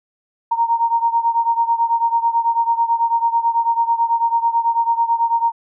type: beating tone pair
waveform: sine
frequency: 925 / 934.1 Hz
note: A#5 / A#5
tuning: -14 / +3 cents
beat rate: 9.1 Hz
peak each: -16 / -19 dBFS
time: 0.51-5.52 s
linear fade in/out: 10 ms
effects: none